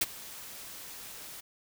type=noise with ADSR envelope; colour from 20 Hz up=white; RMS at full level=-25 dBFS; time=0.01-1.41 s; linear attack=7 ms; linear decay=31 ms; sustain=-20 dB; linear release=14 ms; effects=none